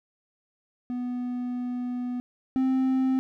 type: tone pair in turn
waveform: triangle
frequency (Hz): 246.9 / 261.6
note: B3 / C4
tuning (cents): 0 / 0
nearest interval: minor second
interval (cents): 100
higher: second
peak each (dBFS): -26 / -19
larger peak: second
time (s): 0.9-2.2 / 2.56-3.19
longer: first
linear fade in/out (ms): 0
effects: none